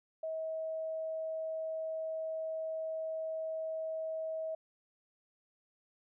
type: tone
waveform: sine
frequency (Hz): 640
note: D#5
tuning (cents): +49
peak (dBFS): -35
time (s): 0.23-4.55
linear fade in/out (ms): 5
effects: none